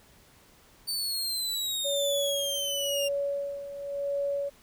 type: exponential sweep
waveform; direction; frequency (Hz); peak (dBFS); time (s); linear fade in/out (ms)
sawtooth; down; 4586 to 2782; -26; 0.87-3.09; 20
type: tone with tremolo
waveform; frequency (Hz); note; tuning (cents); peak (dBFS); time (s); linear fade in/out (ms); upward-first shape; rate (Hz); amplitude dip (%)
sine; 564; C#5; +30; -26; 1.84-4.5; 20; sine; 0.94; 70
effects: pink hiss -58 dBFS RMS until 4.62 s